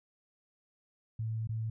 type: tone with dropouts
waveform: sine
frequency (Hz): 111.4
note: A2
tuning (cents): +22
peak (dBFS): -32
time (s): 1.19-1.7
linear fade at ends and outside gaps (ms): 5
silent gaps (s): 1.473-1.491
effects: none

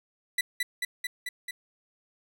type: tone with echo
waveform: 30% pulse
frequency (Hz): 1975.5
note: B6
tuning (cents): 0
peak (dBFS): -21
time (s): 0.38-0.41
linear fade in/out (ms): 5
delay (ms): 220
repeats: 5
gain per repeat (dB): -2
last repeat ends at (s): 1.51
effects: none

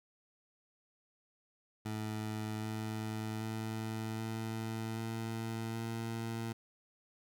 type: tone with pitch steps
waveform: 20% pulse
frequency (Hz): 108.3 / 109.43 / 110.58 / 111.73 / 112.9 / 114.08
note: A2 / A2 / A2 / A2 / A2 / A#2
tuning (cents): -27 / -9 / +9 / +27 / +45 / -37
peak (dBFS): -32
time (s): 1.85-6.53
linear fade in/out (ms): 10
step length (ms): 780
effects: none

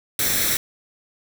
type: noise with comb filter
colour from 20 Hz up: white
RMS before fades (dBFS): -21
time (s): 0.19-0.57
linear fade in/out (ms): 2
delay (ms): 0.52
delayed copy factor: +0.6
effects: none

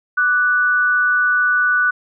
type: tone pair together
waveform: sine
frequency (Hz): 1174.7 / 1481.1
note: D6 / F#6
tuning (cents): 0 / +1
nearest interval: major third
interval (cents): 401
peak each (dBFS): -22 / -13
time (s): 0.17-1.91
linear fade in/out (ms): 10
effects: none

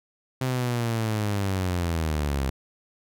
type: linear sweep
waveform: sawtooth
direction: down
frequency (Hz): 130.81 to 65.41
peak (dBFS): -20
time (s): 0.41-2.5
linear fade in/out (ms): 5
effects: none

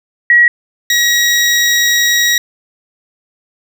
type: tone pair in turn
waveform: sine / 20% pulse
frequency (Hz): 1913 / 1906.2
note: A#6 / A#6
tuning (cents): +44 / +38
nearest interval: unison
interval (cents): 6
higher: first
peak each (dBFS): -4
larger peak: neither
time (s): 0.3-0.48 / 0.9-2.38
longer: second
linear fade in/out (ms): 2
effects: none

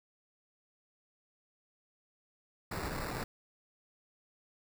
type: noise with sample-and-hold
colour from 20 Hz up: pink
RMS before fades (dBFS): -38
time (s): 2.71-3.24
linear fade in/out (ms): 5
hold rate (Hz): 3150
effects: none

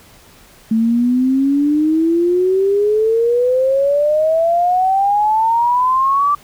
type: exponential sweep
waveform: sine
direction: up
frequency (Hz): 220 to 1173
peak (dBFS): -11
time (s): 0.71-6.35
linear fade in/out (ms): 5
effects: pink hiss -45 dBFS RMS until 6.43 s

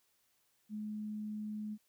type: tone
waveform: sine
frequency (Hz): 212.3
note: G#3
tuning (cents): +38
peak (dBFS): -38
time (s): 0.69-1.78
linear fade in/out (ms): 50
effects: white hiss -75 dBFS RMS until 1.88 s

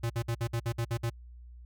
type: tone bursts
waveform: square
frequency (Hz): 116.54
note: A#2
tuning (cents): 0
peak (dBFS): -29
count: 9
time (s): 0.03-1.1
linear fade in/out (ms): 10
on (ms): 70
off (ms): 55
effects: added 60 Hz sine -46 dBFS peak until 1.65 s

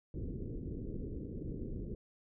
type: low-pass noise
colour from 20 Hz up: pink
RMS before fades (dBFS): -41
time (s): 0.14-1.95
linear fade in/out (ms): 2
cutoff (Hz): 450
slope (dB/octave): 48
effects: none

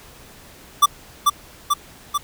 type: tone with echo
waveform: square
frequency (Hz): 1168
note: D6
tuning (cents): -10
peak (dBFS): -9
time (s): 0.82-0.86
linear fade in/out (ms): 10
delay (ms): 440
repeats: 3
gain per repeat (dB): -3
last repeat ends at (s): 2.18
effects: pink hiss -45 dBFS RMS until 2.23 s

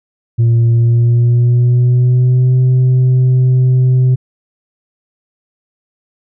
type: tone with pitch glide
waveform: sine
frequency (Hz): 116.54 to 127.82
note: A#2 to C3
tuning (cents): 0 to -40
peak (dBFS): -4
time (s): 0.38-4.16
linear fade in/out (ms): 20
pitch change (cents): +160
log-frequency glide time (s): 0.73-2.57
effects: tanh soft clip ceiling -6 dBFS

